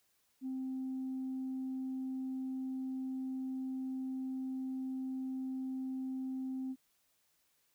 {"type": "tone", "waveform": "sine", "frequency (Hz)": 261.6, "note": "C4", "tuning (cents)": 0, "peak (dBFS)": -35, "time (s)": [0.41, 6.76], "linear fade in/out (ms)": 50, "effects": ["tanh soft clip ceiling -33 dBFS", "white hiss -75 dBFS RMS until 7.74 s"]}